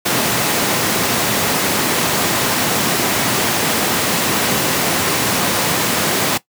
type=high-pass noise; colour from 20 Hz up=pink; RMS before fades=-17 dBFS; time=0.05-6.38 s; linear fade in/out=10 ms; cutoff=150 Hz; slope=12 dB/octave; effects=noise-tail reverb RT60 0.1 s tail -17 dB re dry + high-pass 80 Hz 12 dB/octave